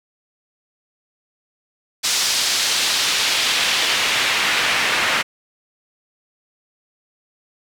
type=noise with band-pass filter sweep; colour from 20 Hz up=pink; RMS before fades=-19 dBFS; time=2.03-5.23 s; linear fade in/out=20 ms; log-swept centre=5300 to 2000 Hz; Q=1.1; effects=none